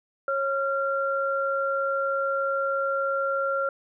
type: tone pair together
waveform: sine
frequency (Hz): 547 / 1378.4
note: C#5 / F6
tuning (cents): -23 / -23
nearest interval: octave + major third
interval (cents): 1600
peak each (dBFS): -26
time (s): 0.28-3.69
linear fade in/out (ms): 2
effects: none